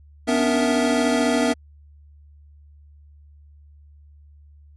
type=tone cluster; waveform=square; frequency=247.4 / 283.6 / 297.4 / 466.4 / 658 Hz; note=B3 / C#4 / D4 / A#4 / E5; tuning=+3 / +40 / +22 / +1 / -3 cents; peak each=-22 / -26 / -30 / -26 / -25 dBFS; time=0.27-1.54 s; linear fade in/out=20 ms; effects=added 73 Hz sine -46 dBFS peak until 4.76 s + resampled to 24000 Hz